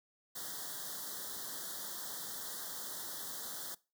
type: band-stop noise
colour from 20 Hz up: white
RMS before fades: -43 dBFS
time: 0.35-3.75 s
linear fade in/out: 10 ms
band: 1900 to 3200 Hz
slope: 96 dB/octave
effects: noise-tail reverb RT60 0.3 s tail -22 dB re dry + high-pass 150 Hz 12 dB/octave